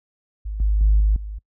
sine tone with level steps, 51.91 Hz, G#1, in tune, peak -25 / -15 / -11 / -13 / -28 dBFS, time 0.45-1.39 s, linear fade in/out 10 ms, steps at 0.6 / 0.81 / 1 / 1.16 s, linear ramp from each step 2 ms, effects noise-tail reverb RT60 0.1 s tail -25 dB re dry + tanh soft clip ceiling -8 dBFS

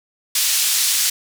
pink band-pass noise, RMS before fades -18 dBFS, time 0.35-1.1 s, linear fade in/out 5 ms, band 4000 to 14000 Hz, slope 12 dB/octave, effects none

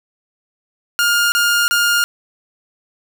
sawtooth tone bursts, 1413 Hz, F6, 20 cents sharp, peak -9 dBFS, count 3, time 0.99-2.04 s, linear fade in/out 0 ms, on 330 ms, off 30 ms, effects none

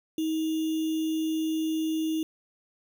sine tone with sample-and-hold, 317.5 Hz, D#4, 35 cents sharp, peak -25 dBFS, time 0.18-2.23 s, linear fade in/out 2 ms, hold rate 3150 Hz, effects none

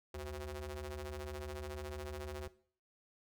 sawtooth ring-modulated tone, 146.7 Hz, D3, 2 cents flat, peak -35 dBFS, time 0.14-2.48 s, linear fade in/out 5 ms, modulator 227 Hz, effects noise-tail reverb RT60 0.5 s tail -18 dB re dry

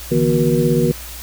sine tone cluster, 146.8 / 163.2 / 240.5 / 368.1 / 475.6 Hz, D3 / E3 / B3 / F#4 / A#4, 0 / -17 / -46 / -9 / +35 cents, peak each -19 dBFS, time 0.11-0.92 s, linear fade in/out 10 ms, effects added 60 Hz sine -34 dBFS peak until 1.22 s + white hiss -34 dBFS RMS until 1.22 s

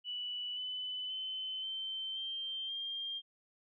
sine tone with pitch steps, 2960 / 3007 / 3054 / 3102 / 3151 / 3200 Hz, F#7 / F#7 / G7 / G7 / G7 / G7, 0 / +27 / -46 / -19 / +8 / +35 cents, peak -37 dBFS, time 0.04-3.22 s, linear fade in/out 50 ms, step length 530 ms, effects none

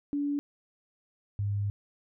sine tone pair in turn, 287.3 / 101.58 Hz, D4 / G#2, -38 / -38 cents, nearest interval octave + tritone, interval 1800 cents, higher first, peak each -27 dBFS, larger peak neither, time 0.13-0.39 / 1.39-1.7 s, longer second, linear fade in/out 0 ms, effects none

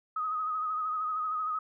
sine tone with vibrato, 1258 Hz, D#6, 19 cents sharp, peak -29 dBFS, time 0.16-1.59 s, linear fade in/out 5 ms, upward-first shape sine, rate 13 Hz, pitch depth 41 cents each way, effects none

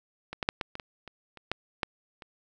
clicks, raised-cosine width 0.3 ms, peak -21 / -14 / -7 / -14 / -22 / -22 / -27 / -30 / -12 / -11 / -28 dBFS, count 11, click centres 0.33 / 0.428 / 0.489 / 0.612 / 0.754 / 0.798 / 1.077 / 1.373 / 1.516 / 1.832 / 2.222 s, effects none

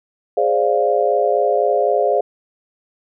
sine chord, D half-diminished seventh, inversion second, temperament equal, 415.3 / 523.3 / 587.3 / 698.5 Hz, Ab4 / C5 / D5 / F5, 0 / 0 / 0 / 0 cents, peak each -19 dBFS, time 0.37-2.21 s, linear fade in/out 5 ms, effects none

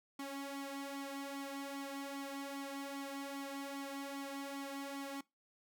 sawtooth tone with flanger, 277.2 Hz, C#4, in tune, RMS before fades -44 dBFS, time 0.19-5.21 s, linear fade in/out 5 ms, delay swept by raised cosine 0.9 to 2.7 ms, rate 2.5 Hz, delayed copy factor +0.65, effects noise-tail reverb RT60 0.2 s tail -21 dB re dry

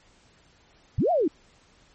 sine linear two-way sweep, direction up then down, 61.74 to 739 to 272.4 Hz, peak -19 dBFS, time 0.98-1.28 s, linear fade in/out 5 ms, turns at 1.11 s, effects pink hiss -59 dBFS RMS until 1.94 s + MP3 32 kbps

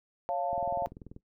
sine chord, Db augmented, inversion none, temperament equal with one note detuned, 554.4 / 698.5 / 884.6 Hz, Db5 / F5 / A5, 0 / 0 / +9 cents, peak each -34 / -31 / -36 dBFS, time 0.29-0.86 s, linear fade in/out 0 ms
click train, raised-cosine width 3 ms, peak -32 dBFS, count 14, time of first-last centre 0.53-1.164 s, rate 20.5 Hz
effects noise-tail reverb RT60 0.1 s tail -18 dB re dry

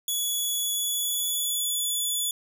10% pulse tone with pitch glide, 3394 to 3443 Hz, G#7 to A7, +37 to -38 cents, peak -18 dBFS, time 0.08-2.31 s, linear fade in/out 2 ms, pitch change +25 cents, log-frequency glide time 0.57-1.89 s, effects none

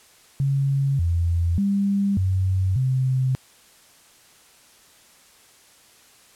sine tone with pitch steps, 137.9 / 85.1 / 199.1 / 94.1 / 130.1 Hz, C#3 / F2 / G3 / F#2 / C3, -9 / -44 / +27 / +30 / -9 cents, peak -18 dBFS, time 0.4-3.35 s, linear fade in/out 0 ms, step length 590 ms, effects white hiss -53 dBFS RMS until 6.35 s + low-pass 11000 Hz 12 dB/octave

